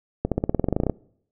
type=accelerating click train; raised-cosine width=2 ms; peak=-8 dBFS; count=15; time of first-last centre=0.25-0.897 s; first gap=67 ms; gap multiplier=0.94; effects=noise-tail reverb RT60 0.7 s tail -24 dB re dry